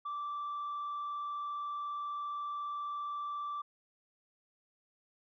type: tone with frequency modulation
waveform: sine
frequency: 1168 Hz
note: D6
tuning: 10 cents flat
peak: -34 dBFS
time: 0.05-3.62 s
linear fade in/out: 10 ms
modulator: 34.6 Hz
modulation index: 0.31
effects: tanh soft clip ceiling -34 dBFS